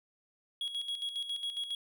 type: tone with tremolo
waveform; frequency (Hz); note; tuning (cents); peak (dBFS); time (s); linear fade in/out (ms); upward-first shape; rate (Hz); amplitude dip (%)
triangle; 3322; G#7; 0; -31; 0.61-1.75; 2; square; 7.3; 60
effects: none